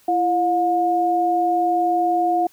sine tone pair together, 337.6 / 716.6 Hz, E4 / F5, +41 / +44 cents, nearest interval octave + minor second, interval 1303 cents, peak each -22 / -17 dBFS, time 0.08-2.47 s, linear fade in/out 5 ms, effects white hiss -55 dBFS RMS until 2.52 s

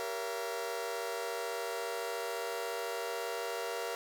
sawtooth chord, G diminished seventh, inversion none, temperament just, 392 / 470.4 / 564.5 / 677.4 Hz, G4 / Bb4 / Db5 / Fb5, 0 / +16 / +31 / +47 cents, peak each -40 / -34 / -40 / -37 dBFS, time 0-3.95 s, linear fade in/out 0 ms, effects none

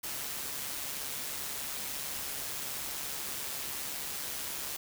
white noise with amplitude modulation, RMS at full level -36 dBFS, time 0.03-4.77 s, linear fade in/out 10 ms, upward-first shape sine, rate 141 Hz, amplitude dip 40%, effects none

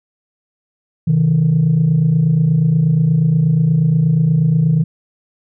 sine tone pair together, 131.44 / 159.8 Hz, C3 / D#3, +8 / +47 cents, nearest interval minor third, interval 339 cents, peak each -15 / -10 dBFS, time 1.07-4.84 s, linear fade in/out 10 ms, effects tanh soft clip ceiling -6 dBFS

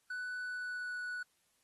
triangle tone with pitch glide, 1490 to 1475.4 Hz, F#6 to F#6, +12 to -5 cents, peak -36 dBFS, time 0.1-1.23 s, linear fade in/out 5 ms, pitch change -17 cents, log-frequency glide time 0.41-0.97 s, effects white hiss -75 dBFS RMS until 1.63 s + AAC 32 kbps

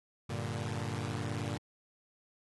sawtooth chord, G minor, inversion none, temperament equal, 98 / 116.54 / 146.83 Hz, G2 / Bb2 / D3, 0 / 0 / 0 cents, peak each -35 / -34 / -36 dBFS, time 0.29-1.58 s, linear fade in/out 10 ms, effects low-pass 11000 Hz 12 dB/octave + AAC 32 kbps

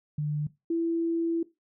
sine tone pair in turn, 149.1 / 333.1 Hz, D3 / E4, +27 / +18 cents, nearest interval octave + major second, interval 1391 cents, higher second, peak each -26 / -24 dBFS, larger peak second, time 0.18-0.47 / 0.7-1.43 s, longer second, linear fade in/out 5 ms, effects noise-tail reverb RT60 0.2 s tail -17 dB re dry

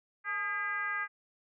sine tone with frequency modulation, 1621 Hz, G#6, 42 cents flat, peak -31 dBFS, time 0.24-1.08 s, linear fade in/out 50 ms, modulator 384 Hz, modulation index 1.2, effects none

